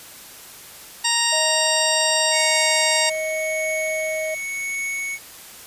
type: harmonic tone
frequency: 932.3 Hz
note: A#5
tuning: in tune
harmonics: 1 / 2 / 3 / 4 / 5 / 6 / 8 / 9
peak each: -26 / -26 / -26 / -26 / -26 / -26 / -26 / -26 dBFS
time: 1.04-3.1 s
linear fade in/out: 10 ms
type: tone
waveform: triangle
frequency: 630 Hz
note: D#5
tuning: 21 cents sharp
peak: -22 dBFS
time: 1.32-4.35 s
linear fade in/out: 10 ms
type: tone with tremolo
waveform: square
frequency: 2217 Hz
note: C#7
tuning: in tune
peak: -24 dBFS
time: 2.31-5.19 s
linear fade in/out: 50 ms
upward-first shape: triangle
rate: 0.89 Hz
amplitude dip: 40%
effects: white hiss -41 dBFS RMS until 5.66 s + resampled to 32000 Hz